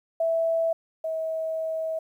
sine tone pair in turn, 658 / 642.6 Hz, E5 / E5, -3 / -44 cents, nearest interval unison, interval 41 cents, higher first, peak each -21 / -26 dBFS, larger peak first, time 0.2-0.73 / 1.04-1.99 s, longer second, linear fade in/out 5 ms, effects 10-bit

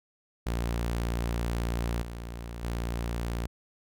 sawtooth tone with level steps, 58.27 Hz, A#1, in tune, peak -24 / -33 / -26 dBFS, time 0.46-3.47 s, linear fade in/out 10 ms, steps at 2.02 / 2.63 s, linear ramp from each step 5 ms, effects none

